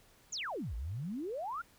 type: exponential two-way sweep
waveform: sine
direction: down then up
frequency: 7459 to 52.4 to 1468 Hz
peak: -36 dBFS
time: 0.32-1.62 s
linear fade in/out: 10 ms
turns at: 0.75 s
effects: pink hiss -64 dBFS RMS until 1.78 s